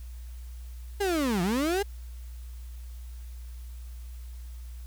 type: linear two-way sweep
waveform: 35% pulse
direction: down then up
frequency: 415.3 to 166.8 to 415.3 Hz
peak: -23 dBFS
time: 1-1.83 s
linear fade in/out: 10 ms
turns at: 1.42 s
effects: added 60 Hz sine -38 dBFS peak until 4.86 s + white hiss -58 dBFS RMS until 4.86 s